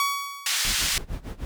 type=tone with exponential decay; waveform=sawtooth; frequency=1127 Hz; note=C#6; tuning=28 cents sharp; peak=-16 dBFS; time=0-0.88 s; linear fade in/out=1 ms; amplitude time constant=190 ms
type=band-pass noise; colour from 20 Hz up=white; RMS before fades=-25 dBFS; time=0.46-0.98 s; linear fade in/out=2 ms; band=1600 to 6400 Hz; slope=12 dB/octave
type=noise with tremolo; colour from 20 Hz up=brown; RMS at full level=-30 dBFS; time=0.65-1.45 s; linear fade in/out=0 ms; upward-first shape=sine; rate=6.6 Hz; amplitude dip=90%
effects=none